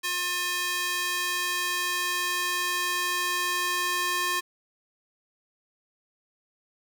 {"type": "tone with high-pass filter sweep", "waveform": "square", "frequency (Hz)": 356.8, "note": "F4", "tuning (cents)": 37, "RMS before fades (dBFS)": -28, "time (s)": [0.03, 4.41], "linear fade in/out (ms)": 20, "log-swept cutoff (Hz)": [1800, 1200], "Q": 0.94, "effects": ["9-bit"]}